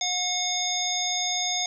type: harmonic tone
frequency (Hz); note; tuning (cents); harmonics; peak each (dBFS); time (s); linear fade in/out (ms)
724; F#5; -38; 1 / 3 / 5 / 7 / 9; -32 / -34 / -29 / -32 / -29; 0.01-1.66; 2
effects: 10-bit